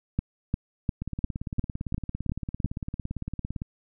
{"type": "two click trains", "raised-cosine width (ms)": 5, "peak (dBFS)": [-19, -12], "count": [47, 8], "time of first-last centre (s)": [[1.02, 3.619], [0.19, 2.646]], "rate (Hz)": [17.7, 2.85], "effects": []}